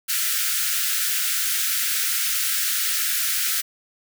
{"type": "high-pass noise", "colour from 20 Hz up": "white", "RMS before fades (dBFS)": -23, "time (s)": [0.08, 3.62], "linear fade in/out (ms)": 20, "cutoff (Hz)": 1300, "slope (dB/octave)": 96, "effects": []}